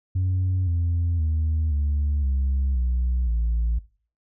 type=tone with pitch steps; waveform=sine; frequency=92.5 / 85.31 / 78.69 / 72.57 / 66.94 / 61.74 / 56.94 Hz; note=F#2 / F2 / D#2 / D2 / C2 / B1 / A#1; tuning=0 / -40 / +20 / -20 / +40 / 0 / -40 cents; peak=-18 dBFS; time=0.15-3.79 s; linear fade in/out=10 ms; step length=520 ms; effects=noise-tail reverb RT60 0.4 s tail -19 dB re dry + tanh soft clip ceiling -18 dBFS